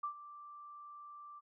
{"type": "tone with ADSR envelope", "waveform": "sine", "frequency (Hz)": 1174.7, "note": "D6", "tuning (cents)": 0, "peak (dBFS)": -34, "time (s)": [0.03, 1.41], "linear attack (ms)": 9, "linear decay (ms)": 93, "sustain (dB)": -15, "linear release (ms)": 31, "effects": []}